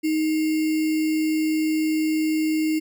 sine tone with sample-and-hold, 313 Hz, D#4, 10 cents sharp, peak -19 dBFS, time 0.03-2.8 s, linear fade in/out 20 ms, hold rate 2450 Hz, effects none

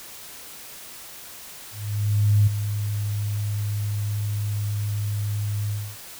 sine tone with ADSR envelope, 103.83 Hz, G#2, in tune, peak -13 dBFS, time 1.71-5.97 s, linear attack 760 ms, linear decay 11 ms, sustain -10 dB, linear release 260 ms, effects white hiss -41 dBFS RMS until 6.19 s

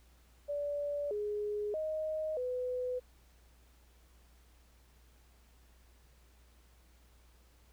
sine tone with pitch steps, 579 / 416.6 / 624 / 501 Hz, D5 / G#4 / D#5 / B4, -25 / +5 / +5 / +25 cents, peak -33 dBFS, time 0.48-3 s, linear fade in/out 20 ms, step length 630 ms, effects added 60 Hz sine -61 dBFS peak until 7.72 s + pink hiss -68 dBFS RMS until 7.72 s

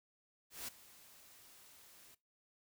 white noise with ADSR envelope, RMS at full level -43 dBFS, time 0.5-2.15 s, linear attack 180 ms, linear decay 10 ms, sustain -18 dB, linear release 8 ms, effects noise-tail reverb RT60 0.2 s tail -19 dB re dry

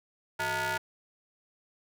sawtooth ring-modulated tone, 267.3 Hz, C4, 37 cents sharp, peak -22 dBFS, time 0.39-0.78 s, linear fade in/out 10 ms, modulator 1170 Hz, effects none

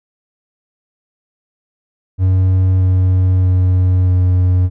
triangle tone with pitch steps, 93.3 / 92.55 / 91.8 / 91.06 Hz, F#2 / F#2 / F#2 / F#2, +15 / +1 / -13 / -27 cents, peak -7 dBFS, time 2.18-4.7 s, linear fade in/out 50 ms, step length 630 ms, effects none

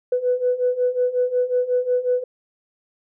sine beating tone pair, 493.9 / 499.4 Hz, B4 / B4, 0 / +19 cents, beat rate 5.5 Hz, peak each -22 / -19 dBFS, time 0.12-2.24 s, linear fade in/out 5 ms, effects tanh soft clip ceiling -10 dBFS

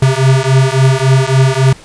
square beating tone pair, 130.81 / 134.41 Hz, C3 / C3, 0 / +47 cents, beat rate 3.6 Hz, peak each -11 dBFS, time 0.02-1.73 s, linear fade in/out 5 ms, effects pink hiss -38 dBFS RMS until 1.84 s + resampled to 22050 Hz

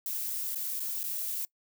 violet noise with dropouts, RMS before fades -34 dBFS, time 0.06-1.45 s, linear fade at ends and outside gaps 1 ms, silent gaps 0.548-0.557 / 0.796-0.803 / 1.032-1.039 s, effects noise-tail reverb RT60 0.1 s tail -23 dB re dry

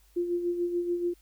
sine tone with tremolo, 349.2 Hz, F4, in tune, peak -24 dBFS, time 0.16-1.14 s, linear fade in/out 10 ms, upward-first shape sine, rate 6.9 Hz, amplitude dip 55%, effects added 50 Hz sine -59 dBFS peak until 1.21 s + white hiss -65 dBFS RMS until 1.21 s

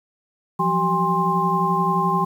sine tone cluster, 171.3 / 182.8 / 383.8 / 810 / 1053 Hz, F3 / F#3 / G4 / G#5 / C6, -33 / -21 / -37 / -43 / +11 cents, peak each -24 / -28 / -27 / -24 / -20 dBFS, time 0.59-2.25 s, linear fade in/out 10 ms, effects 8-bit

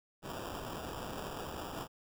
blue noise with sample-and-hold, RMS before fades -42 dBFS, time 0.22-1.88 s, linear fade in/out 50 ms, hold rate 2100 Hz, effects none

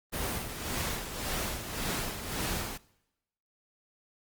pink noise with tremolo, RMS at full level -32 dBFS, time 0.12-2.78 s, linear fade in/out 20 ms, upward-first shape sine, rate 1.8 Hz, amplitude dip 60%, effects noise-tail reverb RT60 0.9 s tail -22 dB re dry + Opus 32 kbps

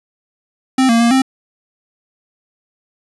square tone with pitch steps, 261.7 / 231 / 234.5 / 263.6 Hz, C4 / A#3 / A#3 / C4, 0 / -16 / +11 / +13 cents, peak -10 dBFS, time 0.78-1.22 s, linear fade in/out 5 ms, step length 110 ms, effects resampled to 24000 Hz

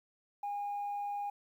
sine tone, 815 Hz, G#5, 33 cents flat, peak -33 dBFS, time 0.43-1.3 s, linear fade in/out 5 ms, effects tanh soft clip ceiling -32 dBFS + 11-bit

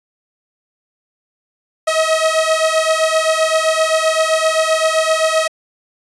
sawtooth beating tone pair, 634 / 641.7 Hz, D#5 / E5, +32 / -47 cents, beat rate 7.7 Hz, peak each -12 dBFS, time 1.87-5.48 s, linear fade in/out 10 ms, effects resampled to 24000 Hz

